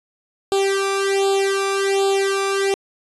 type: tone with flanger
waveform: sawtooth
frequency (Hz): 392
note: G4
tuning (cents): 0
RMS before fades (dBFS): -19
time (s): 0.52-2.74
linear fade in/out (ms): 0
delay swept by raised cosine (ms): 0.25 to 0.83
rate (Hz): 1.3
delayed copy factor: +1
effects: resampled to 24000 Hz